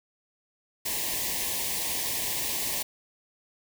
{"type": "band-stop noise", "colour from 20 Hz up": "white", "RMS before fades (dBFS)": -30, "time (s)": [0.85, 2.83], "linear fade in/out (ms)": 10, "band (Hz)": [1100, 1700], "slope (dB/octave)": 96, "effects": []}